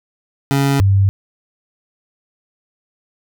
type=tone pair in turn; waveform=25% pulse / sine; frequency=138.59 / 98 Hz; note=C#3 / G2; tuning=0 / 0 cents; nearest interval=tritone; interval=600 cents; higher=first; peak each=-9 dBFS; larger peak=neither; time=0.51-0.8 / 0.8-1.09 s; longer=neither; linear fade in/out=0 ms; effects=none